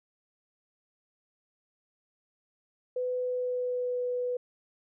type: tone with pitch glide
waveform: sine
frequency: 501 to 494.4 Hz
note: B4 to B4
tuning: +25 to +2 cents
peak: -28 dBFS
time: 2.96-4.37 s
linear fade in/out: 5 ms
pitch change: -23 cents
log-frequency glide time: 3.15-4.01 s
effects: none